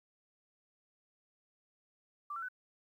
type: tone with pitch steps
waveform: sine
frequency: 1172 / 1352 / 1502 Hz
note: D6 / E6 / F#6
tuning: -4 / +43 / +26 cents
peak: -38 dBFS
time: 2.3-2.486 s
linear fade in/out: 5 ms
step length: 62 ms
effects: 12-bit